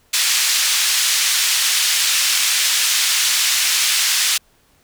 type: band-pass noise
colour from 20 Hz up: white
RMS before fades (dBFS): -17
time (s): 0.13-4.38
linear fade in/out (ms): 10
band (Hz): 2000 to 7000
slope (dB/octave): 12
effects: pink hiss -57 dBFS RMS until 4.83 s